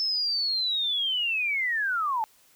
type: linear sweep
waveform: sine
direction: down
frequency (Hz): 5290 to 846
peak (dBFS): -24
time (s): 0-2.24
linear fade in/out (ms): 0
effects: white hiss -60 dBFS RMS until 2.55 s